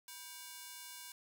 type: ring-modulated tone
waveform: 5% pulse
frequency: 1282 Hz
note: E6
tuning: 49 cents flat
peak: -33 dBFS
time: 0.08-1.12 s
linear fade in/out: 2 ms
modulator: 302 Hz
effects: 12-bit